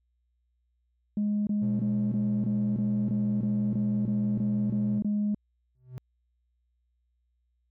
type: tone bursts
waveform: sine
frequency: 207.7 Hz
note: G#3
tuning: in tune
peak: -23 dBFS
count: 13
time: 1.17-5.346 s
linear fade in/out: 2 ms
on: 300 ms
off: 23 ms
type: tone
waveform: triangle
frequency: 121 Hz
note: B2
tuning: 35 cents flat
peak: -28 dBFS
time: 1.61-5 s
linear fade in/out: 20 ms
type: tone with exponential growth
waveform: triangle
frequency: 127 Hz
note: B2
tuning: 49 cents sharp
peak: -31 dBFS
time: 5.75-5.98 s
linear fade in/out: 0 ms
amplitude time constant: 49 ms
effects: tanh soft clip ceiling -21 dBFS + added 60 Hz sine -70 dBFS peak until 7.7 s